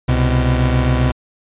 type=tone pair together; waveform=30% pulse; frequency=66.4 / 125.35 Hz; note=C2 / B2; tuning=+26 / +26 cents; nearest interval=major seventh; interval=1100 cents; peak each=-13 dBFS; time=0.08-1.12 s; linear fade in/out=10 ms; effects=resampled to 8000 Hz